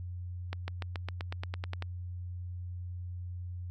accelerating click train, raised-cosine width 0.3 ms, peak -21 dBFS, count 12, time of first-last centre 0.53-1.824 s, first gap 150 ms, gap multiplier 0.95, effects added 89 Hz sine -37 dBFS peak until 3.7 s

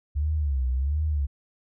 sine tone with vibrato, 69.9 Hz, C#2, 15 cents sharp, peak -22 dBFS, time 0.15-1.27 s, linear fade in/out 20 ms, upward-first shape sine, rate 1.4 Hz, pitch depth 180 cents each way, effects none

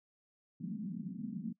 white band-pass noise, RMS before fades -41 dBFS, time 0.6-1.53 s, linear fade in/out 10 ms, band 170 to 230 Hz, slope 48 dB/octave, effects noise-tail reverb RT60 0.1 s tail -24 dB re dry

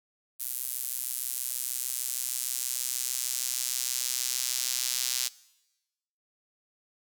square tone with high-pass filter sweep, 63.2 Hz, B1, 41 cents sharp, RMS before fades -32 dBFS, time 0.39-5.29 s, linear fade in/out 20 ms, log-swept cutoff 11000 to 5100 Hz, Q 1.1, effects noise-tail reverb RT60 1.0 s tail -21 dB re dry

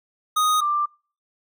square / sine tone pair in turn, 1244.5 / 1183.1 Hz, D#6 / D6, 0 / +12 cents, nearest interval minor second, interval 88 cents, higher first, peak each -18 / -19 dBFS, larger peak first, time 0.36-0.61 / 0.61-0.86 s, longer neither, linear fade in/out 10 ms, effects noise-tail reverb RT60 0.4 s tail -26 dB re dry

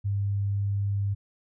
sine tone, 100.2 Hz, G2, 38 cents sharp, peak -24 dBFS, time 0.04-1.15 s, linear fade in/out 20 ms, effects none

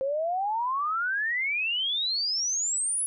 sine exponential sweep, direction up, 523.3 to 10548 Hz, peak -25 dBFS, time 0.01-3.06 s, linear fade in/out 0 ms, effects none

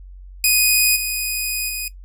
10% pulse tone with level steps, 2489 Hz, D#7, in tune, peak -4 / -12 / -15 dBFS, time 0.44-1.88 s, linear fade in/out 2 ms, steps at 0.95 / 1.68 s, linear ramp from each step 20 ms, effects noise-tail reverb RT60 0.1 s tail -18 dB re dry + added 46 Hz sine -36 dBFS peak until 2.04 s

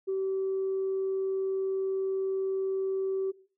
sine tone, 384 Hz, G4, 36 cents flat, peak -26 dBFS, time 0.07-3.32 s, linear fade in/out 20 ms, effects noise-tail reverb RT60 0.4 s tail -18 dB re dry + tanh soft clip ceiling -23 dBFS

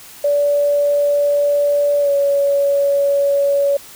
sine tone with pitch glide, 577 to 563.5 Hz, D5 to C#5, -31 to +28 cents, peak -12 dBFS, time 0.24-3.77 s, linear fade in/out 5 ms, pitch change -41 cents, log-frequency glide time 2-2.1 s, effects white hiss -39 dBFS RMS until 3.95 s

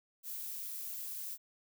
violet noise, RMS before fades -42 dBFS, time 0.23-1.38 s, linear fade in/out 50 ms, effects none

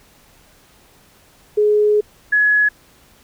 sine tone pair in turn, 420.1 / 1689.6 Hz, G#4 / G#6, +20 / +29 cents, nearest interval 2 octaves, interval 2409 cents, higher second, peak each -11 dBFS, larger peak neither, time 1.57-2.01 / 2.32-2.69 s, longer first, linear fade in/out 10 ms, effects pink hiss -51 dBFS RMS until 3.23 s

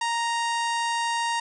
harmonic tone with a mistuned harmonic, 932.3 Hz, A#5, in tune, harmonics 1 / 2 / 3 / 4 / 5 / 6 / 7 / 8 / 9 / 10, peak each -25 / -31 / -35 / -37 / -39 / -41 / -42 / -43 / -44 / -45 dBFS, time 0.01-1.4 s, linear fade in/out 5 ms, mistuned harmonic 10, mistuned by +40 cents, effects none

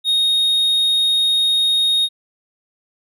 triangle tone, 3725 Hz, A#7, 2 cents flat, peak -12 dBFS, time 0.04-2.09 s, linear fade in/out 50 ms, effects none

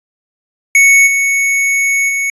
square tone with level steps, 2217 Hz, C#7, in tune, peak -5 / -11 / -14 dBFS, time 0.75-2.3 s, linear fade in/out 2 ms, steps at 1.06 / 2.08 s, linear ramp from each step 20 ms, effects resampled to 24000 Hz

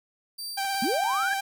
sawtooth tone with tremolo, 4663 Hz, D8, 13 cents flat, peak -30 dBFS, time 0.38-0.98 s, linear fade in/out 10 ms, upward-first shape sine, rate 2.8 Hz, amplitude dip 45%
sawtooth tone with vibrato, 784 Hz, G5, in tune, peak -23 dBFS, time 0.57-1.41 s, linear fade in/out 10 ms, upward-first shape triangle, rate 16 Hz, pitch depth 25 cents each way
click train, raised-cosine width 0.3 ms, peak -29 dBFS, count 8, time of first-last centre 0.65-1.33 s, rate 10.3 Hz
sine linear sweep, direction up, 196 to 1676 Hz, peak -25 dBFS, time 0.82-1.34 s, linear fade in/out 5 ms
effects none

